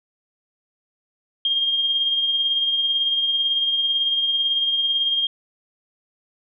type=tone with tremolo; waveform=sine; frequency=3220 Hz; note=G7; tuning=46 cents sharp; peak=-16 dBFS; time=1.45-5.27 s; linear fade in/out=2 ms; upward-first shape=triangle; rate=18 Hz; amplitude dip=45%; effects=none